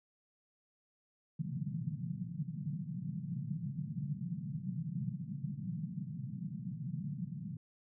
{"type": "band-pass noise", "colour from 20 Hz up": "pink", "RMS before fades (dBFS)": -40, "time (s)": [1.39, 7.57], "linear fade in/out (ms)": 2, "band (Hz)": [130, 190], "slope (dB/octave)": 48, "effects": []}